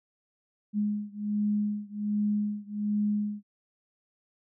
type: beating tone pair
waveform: sine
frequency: 207.7 / 209 Hz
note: G#3 / G#3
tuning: 0 / +11 cents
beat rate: 1.3 Hz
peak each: -29 / -30 dBFS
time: 0.73-3.43 s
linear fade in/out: 50 ms
effects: none